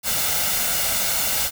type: noise with comb filter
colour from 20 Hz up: white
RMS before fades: -22 dBFS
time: 0.03-1.51 s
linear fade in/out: 50 ms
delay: 1.4 ms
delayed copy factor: +0.55
effects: none